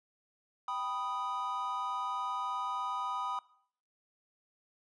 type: chord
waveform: triangle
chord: G augmented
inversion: none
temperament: equal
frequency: 784 / 987.8 / 1244.5 Hz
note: G5 / B5 / D#6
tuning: 0 / 0 / 0 cents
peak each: -40 / -35 / -35 dBFS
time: 0.68-3.39 s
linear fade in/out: 2 ms
effects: noise-tail reverb RT60 0.6 s tail -20 dB re dry + resampled to 22050 Hz